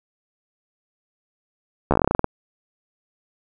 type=slowing click train; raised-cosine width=1 ms; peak=-3 dBFS; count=13; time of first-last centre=1.91-2.243 s; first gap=13 ms; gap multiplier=1.13; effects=none

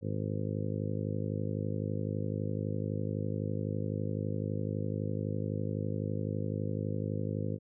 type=harmonic tone; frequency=51.91 Hz; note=G#1; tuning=in tune; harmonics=2 / 3 / 4 / 5 / 6 / 7 / 8 / 9 / 10; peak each=-35 / -37 / -40 / -41 / -45 / -45 / -47 / -43 / -44 dBFS; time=0.01-7.59 s; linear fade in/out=50 ms; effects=none

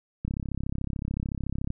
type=click train; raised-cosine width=5 ms; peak=-18 dBFS; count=50; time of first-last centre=0.25-1.704 s; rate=33.7 Hz; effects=none

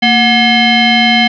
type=tone with frequency modulation; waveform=sine; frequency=1189 Hz; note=D6; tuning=21 cents sharp; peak=-6 dBFS; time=0.02-1.28 s; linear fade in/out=10 ms; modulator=961 Hz; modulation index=2.5; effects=none

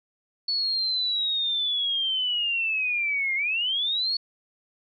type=linear two-way sweep; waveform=sine; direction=down then up; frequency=4435 to 2100 to 4435 Hz; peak=-23 dBFS; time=0.48-4.17 s; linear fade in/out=5 ms; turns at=3.35 s; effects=none

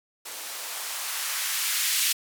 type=noise with band-pass filter sweep; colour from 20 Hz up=violet; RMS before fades=-29 dBFS; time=0.25-2.13 s; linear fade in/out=10 ms; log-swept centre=430 to 2500 Hz; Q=1; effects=none

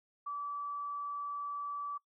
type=tone; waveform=sine; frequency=1154 Hz; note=D6; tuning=31 cents flat; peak=-36 dBFS; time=0.26-1.98 s; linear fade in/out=10 ms; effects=noise-tail reverb RT60 0.1 s tail -23 dB re dry

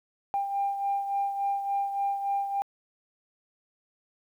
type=beating tone pair; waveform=sine; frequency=796 / 799.5 Hz; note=G5 / G5; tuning=+26 / +34 cents; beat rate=3.5 Hz; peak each=-26 / -34 dBFS; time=0.34-2.62 s; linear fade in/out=0 ms; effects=tanh soft clip ceiling -20 dBFS + 10-bit

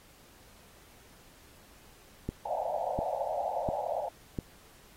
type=click train; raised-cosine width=3 ms; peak=-19 dBFS; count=4; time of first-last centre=2.29-4.388 s; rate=1.43 Hz
type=band-pass noise; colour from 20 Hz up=pink; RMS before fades=-33 dBFS; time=2.45-4.09 s; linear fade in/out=5 ms; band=530 to 870 Hz; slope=96 dB/octave
effects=pink hiss -58 dBFS RMS until 4.96 s + AAC 48 kbps

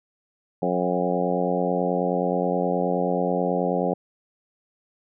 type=harmonic tone with a mistuned harmonic; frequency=89.4 Hz; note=F2; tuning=41 cents sharp; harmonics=2 / 3 / 4 / 5 / 6 / 7 / 8 / 9; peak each=-27 / -30 / -31 / -28 / -27 / -31 / -30 / -32 dBFS; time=0.62-3.94 s; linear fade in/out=5 ms; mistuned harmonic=8; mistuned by=+24 cents; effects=none

